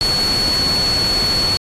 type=tone in noise; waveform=sine; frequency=4400 Hz; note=C#8; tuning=14 cents flat; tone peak=-15 dBFS; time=0.01-1.57 s; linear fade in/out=0 ms; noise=pink; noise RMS=-24 dBFS; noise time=0.01-1.57 s; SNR=+6 dB; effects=AAC 32 kbps